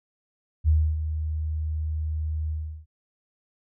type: tone with ADSR envelope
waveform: sine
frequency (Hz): 77.78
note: D#2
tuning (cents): 0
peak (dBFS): -15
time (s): 0.64-2.86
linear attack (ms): 43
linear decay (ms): 280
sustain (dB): -10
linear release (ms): 360
effects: none